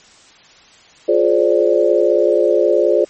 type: chord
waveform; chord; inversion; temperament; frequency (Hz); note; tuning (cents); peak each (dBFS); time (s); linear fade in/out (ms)
sine; D half-diminished seventh; first; just; 352.4 / 422.9 / 528.6 / 587.3; F4 / Ab4 / C5 / D5; +16 / +31 / +18 / 0; -16; 1.08-3.05; 10
effects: white hiss -46 dBFS RMS until 3.09 s + MP3 32 kbps